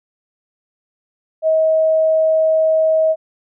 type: tone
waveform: sine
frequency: 636 Hz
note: D#5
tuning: 38 cents sharp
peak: -11 dBFS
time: 1.42-3.16 s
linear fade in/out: 50 ms
effects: none